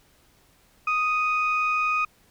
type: tone pair together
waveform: sine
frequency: 1245.9 / 2489 Hz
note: D#6 / D#7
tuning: +2 / 0 cents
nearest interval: octave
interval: 1198 cents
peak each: -22 / -24 dBFS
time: 0.87-2.05 s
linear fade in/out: 5 ms
effects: tanh soft clip ceiling -15 dBFS + pink hiss -60 dBFS RMS until 2.3 s